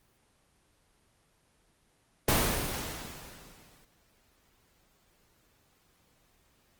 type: noise with exponential decay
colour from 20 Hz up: pink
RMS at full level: -23 dBFS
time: 2.28-3.85 s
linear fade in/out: 5 ms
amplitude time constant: 340 ms
effects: pink hiss -68 dBFS RMS until 6.79 s + Opus 24 kbps